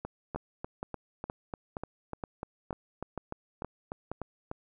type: two click trains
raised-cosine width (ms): 1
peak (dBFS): -22 / -21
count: 16 / 9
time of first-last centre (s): 0.05-4.514 / 0.36-4.116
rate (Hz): 3.36 / 2.13
effects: none